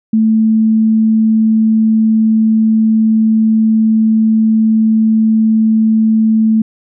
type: tone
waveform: sine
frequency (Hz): 220.3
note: A3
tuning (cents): +2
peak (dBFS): -7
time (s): 0.13-6.62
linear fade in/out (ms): 5
effects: none